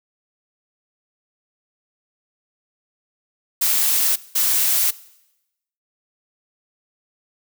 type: noise bursts at uneven times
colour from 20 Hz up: blue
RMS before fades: -18 dBFS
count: 2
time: 3.61-4.16 / 4.35-4.91 s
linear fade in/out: 10 ms
effects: noise-tail reverb RT60 0.9 s tail -20 dB re dry